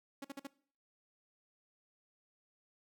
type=tone bursts; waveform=sawtooth; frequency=277.2 Hz; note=C#4; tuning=in tune; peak=-38 dBFS; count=4; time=0.22-0.471 s; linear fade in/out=5 ms; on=26 ms; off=49 ms; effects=noise-tail reverb RT60 0.5 s tail -20 dB re dry